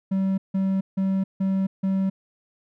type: tone bursts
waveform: triangle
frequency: 192.1 Hz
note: G3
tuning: 35 cents flat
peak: -18 dBFS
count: 5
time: 0.11-2.1 s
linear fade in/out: 10 ms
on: 270 ms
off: 160 ms
effects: none